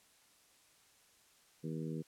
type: harmonic tone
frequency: 79.9 Hz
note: D#2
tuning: 47 cents sharp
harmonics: 2 / 3 / 4 / 5 / 6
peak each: -40 / -44 / -46 / -48 / -50 dBFS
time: 1.63-2.03 s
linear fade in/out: 20 ms
effects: white hiss -67 dBFS RMS until 2.07 s + low-pass 11000 Hz 12 dB/octave